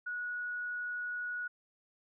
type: tone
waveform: sine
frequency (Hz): 1461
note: F#6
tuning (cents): -22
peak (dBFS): -35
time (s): 0.06-1.48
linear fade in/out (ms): 10
effects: none